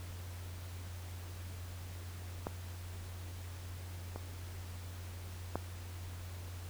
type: clicks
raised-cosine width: 1 ms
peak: -22 / -28 / -20 dBFS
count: 3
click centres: 2.469 / 4.16 / 5.556 s
effects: added 89 Hz sine -43 dBFS peak until 6.69 s + pink hiss -53 dBFS RMS until 6.69 s